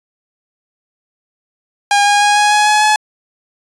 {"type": "tone with pitch steps", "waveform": "sawtooth", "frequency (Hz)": [812, 818.6, 825.2, 831.9, 838.7, 845.5, 852.4], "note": ["G#5", "G#5", "G#5", "G#5", "G#5", "G#5", "G#5"], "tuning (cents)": [-39, -25, -11, 3, 17, 31, 45], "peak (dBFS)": -5, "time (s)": [1.91, 2.96], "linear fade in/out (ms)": 2, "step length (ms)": 150, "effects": ["resampled to 22050 Hz"]}